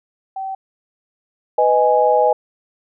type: tone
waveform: sine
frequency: 770 Hz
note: G5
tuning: 31 cents flat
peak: -23 dBFS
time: 0.36-0.55 s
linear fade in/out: 5 ms
type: chord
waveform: sine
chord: G# minor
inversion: first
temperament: just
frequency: 498.4 / 623 / 830.6 Hz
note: B4 / D#5 / G#5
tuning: +16 / +2 / 0 cents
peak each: -16 / -16 / -15 dBFS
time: 1.58-2.33 s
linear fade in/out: 5 ms
effects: none